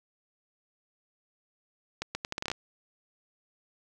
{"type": "accelerating click train", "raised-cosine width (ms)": 0.2, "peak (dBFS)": -15, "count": 10, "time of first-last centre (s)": [2.02, 2.516], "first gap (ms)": 130, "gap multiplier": 0.76, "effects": []}